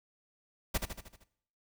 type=noise with echo; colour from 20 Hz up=pink; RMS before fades=-30 dBFS; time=0.74-0.78 s; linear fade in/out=10 ms; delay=77 ms; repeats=6; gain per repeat=-5 dB; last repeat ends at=1.242 s; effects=noise-tail reverb RT60 0.7 s tail -18 dB re dry